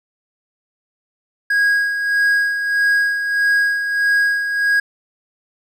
triangle tone with tremolo, 1644 Hz, G#6, 18 cents flat, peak -10 dBFS, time 1.5-4.8 s, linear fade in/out 5 ms, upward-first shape sine, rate 1.6 Hz, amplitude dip 55%, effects none

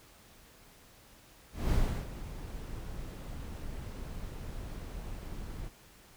brown noise with ADSR envelope, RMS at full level -27 dBFS, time 1.52-5.7 s, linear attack 200 ms, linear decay 350 ms, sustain -14 dB, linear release 34 ms, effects pink hiss -58 dBFS RMS until 6.16 s

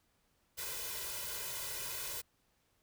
white noise with comb filter, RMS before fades -41 dBFS, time 0.57-2.22 s, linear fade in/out 20 ms, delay 2 ms, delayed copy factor +0.95, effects pink hiss -75 dBFS RMS until 2.82 s

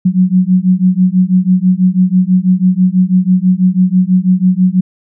sine beating tone pair, 181 / 187.1 Hz, F#3 / F#3, -38 / +20 cents, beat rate 6.1 Hz, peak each -10 dBFS, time 0.05-4.81 s, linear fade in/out 10 ms, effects none

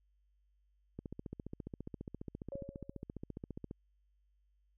click train, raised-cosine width 3 ms, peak -30 dBFS, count 41, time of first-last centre 0.99-3.711 s, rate 14.7 Hz
sine tone with exponential decay, 554 Hz, C#5, 1 cent flat, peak -39 dBFS, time 2.52-3.03 s, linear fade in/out 1 ms, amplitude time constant 110 ms
effects added 50 Hz sine -70 dBFS peak until 4.77 s

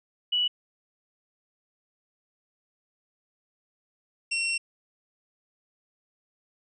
sine / sawtooth tone pair in turn, 2946 / 2724 Hz, F#7 / F7, -8 / -44 cents, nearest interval minor second, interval 136 cents, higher first, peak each -22 dBFS, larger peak neither, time 0.32-0.48 / 4.31-4.58 s, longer second, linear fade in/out 10 ms, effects resampled to 22050 Hz

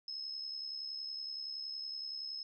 sine tone with amplitude modulation, 5180 Hz, E8, 31 cents flat, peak -37 dBFS, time 0.08-2.43 s, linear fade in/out 2 ms, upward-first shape sine, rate 70.7 Hz, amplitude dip 55%, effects none

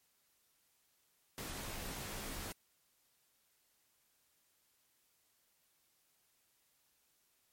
pink noise with comb filter, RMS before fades -44 dBFS, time 1.38-2.52 s, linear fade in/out 0 ms, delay 17 ms, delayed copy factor -0.55, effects white hiss -75 dBFS RMS until 7.52 s + MP3 64 kbps

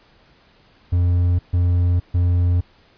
triangle tone bursts, 88.1 Hz, F2, 16 cents sharp, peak -12 dBFS, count 3, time 0.92-2.61 s, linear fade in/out 10 ms, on 470 ms, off 140 ms, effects pink hiss -54 dBFS RMS until 2.97 s + resampled to 11025 Hz

